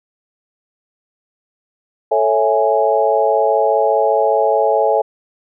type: chord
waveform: sine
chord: A major seventh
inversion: none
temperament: equal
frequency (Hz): 440 / 554.4 / 659.3 / 830.6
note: A4 / C#5 / E5 / G#5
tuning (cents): 0 / 0 / 0 / 0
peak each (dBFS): -17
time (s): 2.11-5.02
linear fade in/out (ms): 10
effects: none